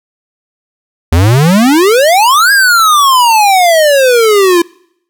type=exponential two-way sweep; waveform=square; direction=up then down; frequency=77.78 to 1661.2 to 335.8 Hz; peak=-5 dBFS; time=1.12-4.62 s; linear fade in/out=5 ms; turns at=2.52 s; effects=noise-tail reverb RT60 0.7 s tail -25 dB re dry